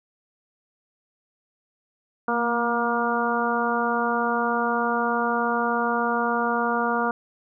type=harmonic tone with a mistuned harmonic; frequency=236.7 Hz; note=A#3; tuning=27 cents sharp; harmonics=1 / 2 / 3 / 4 / 5 / 6; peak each=-28 / -28 / -28 / -28 / -28 / -28 dBFS; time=2.28-7.11 s; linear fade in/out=2 ms; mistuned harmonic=1; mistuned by=-26 cents; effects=none